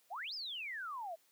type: exponential two-way sweep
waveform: sine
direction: up then down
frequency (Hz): 625 to 5320 to 625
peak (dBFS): -40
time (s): 0.1-1.16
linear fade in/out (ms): 20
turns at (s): 0.34
effects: white hiss -71 dBFS RMS until 1.31 s + high-pass 200 Hz 12 dB/octave